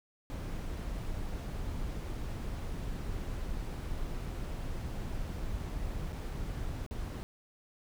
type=noise with dropouts; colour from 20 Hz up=brown; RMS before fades=-37 dBFS; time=0.3-7.23 s; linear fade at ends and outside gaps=0 ms; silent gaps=6.123-6.129 / 6.864-6.91 s; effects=none